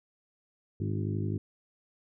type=harmonic tone with a mistuned harmonic; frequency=51.7 Hz; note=G#1; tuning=7 cents flat; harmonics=2 / 3 / 4 / 5 / 6 / 7 / 8; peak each=-31 / -36 / -38 / -42 / -40 / -40 / -47 dBFS; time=0.8-1.38 s; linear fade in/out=5 ms; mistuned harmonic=5; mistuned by=+52 cents; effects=none

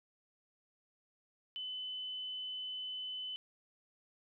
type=tone; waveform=sine; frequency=3020 Hz; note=F#7; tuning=35 cents sharp; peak=-39 dBFS; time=1.56-3.36 s; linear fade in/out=0 ms; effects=none

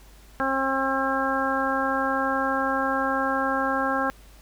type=harmonic tone; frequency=268.1 Hz; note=C4; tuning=42 cents sharp; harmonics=1 / 2 / 3 / 4 / 5 / 6; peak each=-29 / -29 / -29 / -29 / -29 / -29 dBFS; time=0.4-4.1 s; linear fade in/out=0 ms; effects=added 50 Hz sine -48 dBFS peak until 4.41 s + pink hiss -54 dBFS RMS until 4.41 s

